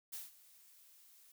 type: noise with ADSR envelope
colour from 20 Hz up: blue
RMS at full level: -44 dBFS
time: 0.12-1.32 s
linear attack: 15 ms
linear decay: 170 ms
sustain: -19 dB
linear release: 4 ms
effects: none